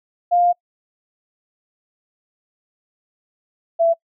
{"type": "tone pair in turn", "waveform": "sine", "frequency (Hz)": [703, 668], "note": ["F5", "E5"], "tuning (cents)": [11, 23], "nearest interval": "minor second", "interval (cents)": 88, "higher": "first", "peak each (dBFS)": -12, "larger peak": "neither", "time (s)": [[0.31, 0.53], [3.79, 3.94]], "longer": "first", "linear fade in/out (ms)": 20, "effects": ["noise-tail reverb RT60 0.1 s tail -26 dB re dry"]}